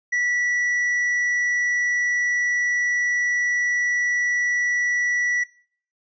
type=tone with tanh clipping; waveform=triangle; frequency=1950 Hz; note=B6; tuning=23 cents flat; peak=-20 dBFS; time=0.12-5.44 s; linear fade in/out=10 ms; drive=8 dB; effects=noise-tail reverb RT60 0.5 s tail -22 dB re dry + resampled to 16000 Hz